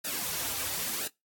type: noise with flanger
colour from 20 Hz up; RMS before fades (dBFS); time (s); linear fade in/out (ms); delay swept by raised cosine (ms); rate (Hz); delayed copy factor
white; -33; 0.04-1.08; 10; 0.9 to 5.5; 0.97; -0.75
effects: noise-tail reverb RT60 0.2 s tail -24 dB re dry + AAC 64 kbps